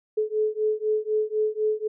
sine beating tone pair, 427.8 / 431.8 Hz, A4 / A4, -49 / -33 cents, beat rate 4 Hz, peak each -25 dBFS, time 0.17-1.88 s, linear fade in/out 10 ms, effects none

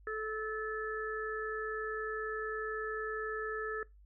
harmonic tone, 434.5 Hz, A4, 22 cents flat, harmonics 1 / 3 / 4, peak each -38 / -41 / -40 dBFS, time 0.07-3.83 s, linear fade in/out 2 ms, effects noise-tail reverb RT60 0.2 s tail -21 dB re dry + added 50 Hz sine -56 dBFS peak until 4.05 s

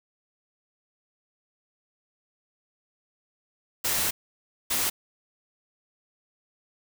white noise bursts at uneven times, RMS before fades -26 dBFS, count 2, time 3.84-4.11 / 4.7-4.9 s, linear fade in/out 10 ms, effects none

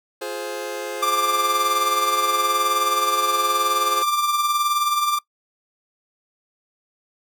sawtooth chord, F minor, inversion none, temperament just, 349.2 / 419.1 / 523.8 Hz, F4 / Ab4 / C5, 0 / +16 / +2 cents, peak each -30 / -27 / -26 dBFS, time 0.21-4.03 s, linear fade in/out 10 ms
45% pulse tone with tremolo, 1183 Hz, D6, 12 cents sharp, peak -16 dBFS, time 1.02-5.19 s, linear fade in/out 10 ms, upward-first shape triangle, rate 19 Hz, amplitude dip 55%
effects noise-tail reverb RT60 0.1 s tail -21 dB re dry

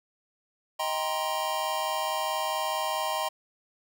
square chord, C minor seventh, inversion first, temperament just, 627.9 / 784.9 / 941.9 / 1046.5 Hz, Eb5 / G5 / Bb5 / C6, +16 / +2 / +18 / 0 cents, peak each -34 dBFS, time 0.79-3.29 s, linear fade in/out 10 ms, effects none

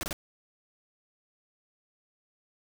pink noise bursts, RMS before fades -33 dBFS, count 3, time 0.01-0.129 s, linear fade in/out 0 ms, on 21 ms, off 28 ms, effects none

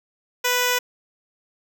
5% pulse tone with notch filter, 493.9 Hz, B4, in tune, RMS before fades -21 dBFS, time 0.44-0.79 s, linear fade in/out 10 ms, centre 4300 Hz, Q 1.9, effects none

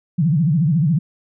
sine tone with vibrato, 157.5 Hz, D#3, 21 cents sharp, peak -13 dBFS, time 0.18-0.99 s, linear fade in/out 10 ms, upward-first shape sine, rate 14 Hz, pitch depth 230 cents each way, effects none

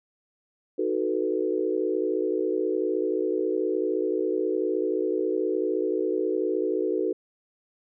sine chord, B dominant seventh, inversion first, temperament equal, 311.1 / 370 / 440 / 493.9 Hz, D#4 / F#4 / A4 / B4, 0 / 0 / 0 / 0 cents, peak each -30 / -27 / -28 / -31 dBFS, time 0.78-7.13 s, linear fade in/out 10 ms, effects none

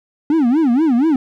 triangle tone with vibrato, 277.2 Hz, C#4, in tune, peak -9 dBFS, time 0.3-1.16 s, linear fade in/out 2 ms, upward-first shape sine, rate 4.2 Hz, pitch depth 300 cents each way, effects none

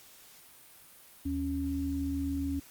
sine tone pair together, 77.79 / 277.2 Hz, D#2 / C#4, 0 / 0 cents, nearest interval octave + minor seventh, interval 2200 cents, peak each -35 / -31 dBFS, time 1.25-2.6 s, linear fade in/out 10 ms, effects white hiss -55 dBFS RMS until 2.7 s + Opus 48 kbps

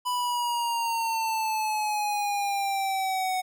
square exponential sweep, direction down, 994 to 740 Hz, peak -26 dBFS, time 0.05-3.42 s, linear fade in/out 20 ms, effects none

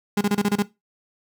35% pulse tone bursts, 204.8 Hz, G#3, 24 cents flat, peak -16 dBFS, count 7, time 0.17-0.625 s, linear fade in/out 5 ms, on 41 ms, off 28 ms, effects noise-tail reverb RT60 0.2 s tail -17 dB re dry

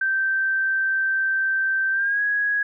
sine tone with pitch glide, 1559 to 1661.3 Hz, G6 to G#6, -10 to 0 cents, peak -19 dBFS, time 0.01-2.63 s, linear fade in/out 5 ms, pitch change +110 cents, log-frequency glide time 1.92-2.21 s, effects none

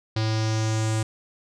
square tone with low-pass filter sweep, 110 Hz, A2, in tune, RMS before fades -24 dBFS, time 0.16-1.03 s, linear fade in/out 5 ms, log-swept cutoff 4600 to 8200 Hz, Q 3.3, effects none

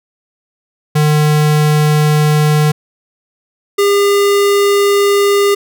square tone pair in turn, 151.1 / 403.4 Hz, D3 / G4, +50 / +50 cents, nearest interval octave + perfect fourth, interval 1700 cents, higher second, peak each -9 dBFS, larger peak neither, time 0.95-2.72 / 3.78-5.55 s, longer neither, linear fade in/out 10 ms, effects none

